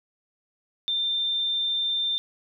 sine tone, 3586 Hz, A7, 32 cents sharp, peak -23 dBFS, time 0.88-2.18 s, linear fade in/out 0 ms, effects none

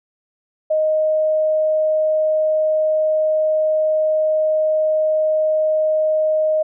sine tone, 622.3 Hz, D#5, in tune, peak -14 dBFS, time 0.7-6.63 s, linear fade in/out 10 ms, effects none

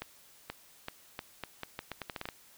accelerating click train, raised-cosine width 0.3 ms, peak -21 dBFS, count 14, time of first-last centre 0.02-2.288 s, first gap 480 ms, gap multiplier 0.8, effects white hiss -59 dBFS RMS until 2.57 s

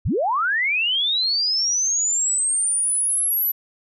sine linear sweep, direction up, 40.75 to 12000 Hz, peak -18 dBFS, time 0.05-3.52 s, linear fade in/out 10 ms, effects none

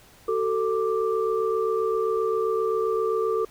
sine tone cluster, 378.5 / 446.1 / 1178 Hz, F#4 / A4 / D6, +39 / +24 / +5 cents, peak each -28 / -23 / -30 dBFS, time 0.28-3.45 s, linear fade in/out 5 ms, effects pink hiss -53 dBFS RMS until 3.5 s

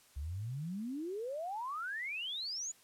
sine exponential sweep, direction up, 66.1 to 7080 Hz, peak -37 dBFS, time 0.16-2.72 s, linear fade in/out 10 ms, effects white hiss -64 dBFS RMS until 2.83 s + low-pass 12000 Hz 12 dB/octave

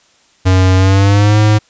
square tone with pitch glide, 93.3 to 106.56 Hz, F#2 to G#2, +15 to +45 cents, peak -7 dBFS, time 0.45-1.59 s, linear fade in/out 20 ms, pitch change +230 cents, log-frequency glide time 0.76-1.38 s, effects white hiss -51 dBFS RMS until 1.69 s + resampled to 16000 Hz

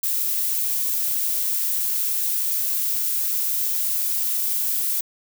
violet noise, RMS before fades -23 dBFS, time 0.03-5.01 s, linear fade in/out 5 ms, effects none

